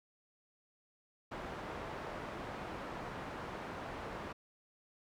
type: low-pass noise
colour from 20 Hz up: white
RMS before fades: -44 dBFS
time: 1.31-4.33 s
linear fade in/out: 10 ms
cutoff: 1100 Hz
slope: 12 dB/octave
effects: none